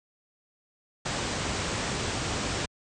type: low-pass noise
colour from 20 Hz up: pink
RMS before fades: -30 dBFS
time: 1.05-2.66 s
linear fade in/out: 10 ms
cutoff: 8500 Hz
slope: 96 dB/octave
effects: high-pass 60 Hz 12 dB/octave